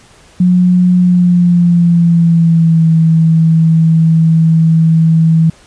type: tone with pitch glide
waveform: sine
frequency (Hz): 180 to 162.23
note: F#3 to E3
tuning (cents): -47 to -27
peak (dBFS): -5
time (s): 0.4-5.5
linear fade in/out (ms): 5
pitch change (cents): -180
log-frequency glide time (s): 0.98-2.87
effects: pink hiss -43 dBFS RMS until 5.66 s + resampled to 22050 Hz